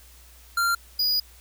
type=tone pair in turn; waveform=square; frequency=1385 / 4913 Hz; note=F6 / D#8; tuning=-15 / -23 cents; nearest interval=octave + minor seventh; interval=2192 cents; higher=second; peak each=-21 / -21 dBFS; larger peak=neither; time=0.57-0.75 / 0.99-1.2 s; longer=second; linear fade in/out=5 ms; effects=added 60 Hz sine -50 dBFS peak until 1.4 s + white hiss -53 dBFS RMS until 1.4 s